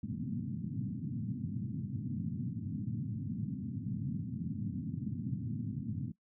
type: band-pass noise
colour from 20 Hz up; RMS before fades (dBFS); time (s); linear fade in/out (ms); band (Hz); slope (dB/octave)
pink; -38; 0.03-6.12; 5; 100 to 260; 48
effects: noise-tail reverb RT60 0.1 s tail -19 dB re dry